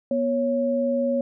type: tone pair together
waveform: sine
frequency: 242.8 / 553 Hz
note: B3 / C#5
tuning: -29 / -4 cents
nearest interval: octave + major second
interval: 1425 cents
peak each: -24 / -22 dBFS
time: 0.11-1.21 s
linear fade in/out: 2 ms
effects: none